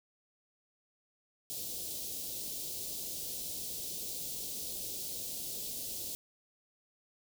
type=band-stop noise; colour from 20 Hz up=white; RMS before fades=-40 dBFS; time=1.5-6.15 s; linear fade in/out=0 ms; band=580 to 3500 Hz; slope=24 dB/octave; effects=none